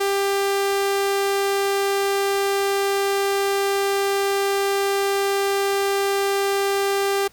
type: tone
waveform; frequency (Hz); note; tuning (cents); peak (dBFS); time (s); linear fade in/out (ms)
sawtooth; 396.2; G4; +18; -15; 0-7.28; 10
effects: pink hiss -53 dBFS RMS until 7.32 s